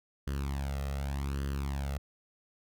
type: tone with flanger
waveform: sawtooth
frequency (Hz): 69.3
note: C#2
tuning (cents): 0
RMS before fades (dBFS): -34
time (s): 0.27-1.98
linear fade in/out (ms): 5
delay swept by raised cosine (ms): 0.64 to 1.57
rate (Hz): 0.85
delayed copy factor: +0.75
effects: none